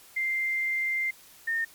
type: tone pair in turn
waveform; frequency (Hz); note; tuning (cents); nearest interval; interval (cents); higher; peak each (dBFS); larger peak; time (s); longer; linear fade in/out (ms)
sine; 2093 / 1827.3; C7 / A#6; 0 / -35; major second; 235; first; -25; neither; 0.16-1.11 / 1.47-1.65; first; 10
effects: white hiss -53 dBFS RMS until 1.74 s + MP3 96 kbps